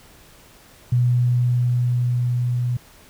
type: tone with level ramp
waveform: sine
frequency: 122.7 Hz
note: B2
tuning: 11 cents flat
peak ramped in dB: -14 to -19 dBFS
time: 0.92-2.77 s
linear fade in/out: 5 ms
effects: pink hiss -49 dBFS RMS until 3.09 s